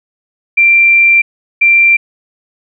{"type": "tone pair in turn", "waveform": "sine", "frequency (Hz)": [2362, 2362], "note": ["D7", "D7"], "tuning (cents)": [9, 9], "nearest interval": "unison", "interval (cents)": 0, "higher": "neither", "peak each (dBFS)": -4, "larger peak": "neither", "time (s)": [[0.57, 1.22], [1.61, 1.97]], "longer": "first", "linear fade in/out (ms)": 10, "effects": []}